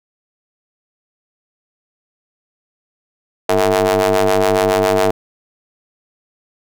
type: ring-modulated tone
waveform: sawtooth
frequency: 98.8 Hz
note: G2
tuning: 14 cents sharp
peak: -5 dBFS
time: 3.49-5.11 s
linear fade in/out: 5 ms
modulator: 547 Hz
effects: none